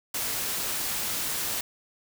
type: noise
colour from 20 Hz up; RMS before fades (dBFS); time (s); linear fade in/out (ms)
white; -30; 0.14-1.61; 5
effects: none